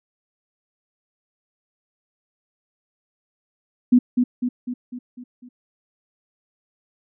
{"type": "tone with echo", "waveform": "sine", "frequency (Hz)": 246.9, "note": "B3", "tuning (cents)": 0, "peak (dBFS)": -9, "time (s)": [3.92, 3.99], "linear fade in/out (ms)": 10, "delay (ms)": 250, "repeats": 6, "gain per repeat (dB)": -5, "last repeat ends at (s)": 5.49, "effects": []}